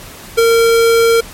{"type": "tone with ADSR envelope", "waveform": "square", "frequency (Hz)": 459.8, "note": "A#4", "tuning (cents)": -24, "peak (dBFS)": -6, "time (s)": [0.37, 1.21], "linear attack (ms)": 17, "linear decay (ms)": 14, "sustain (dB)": -2, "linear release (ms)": 10, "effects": ["pink hiss -33 dBFS RMS until 1.33 s", "MP3 64 kbps"]}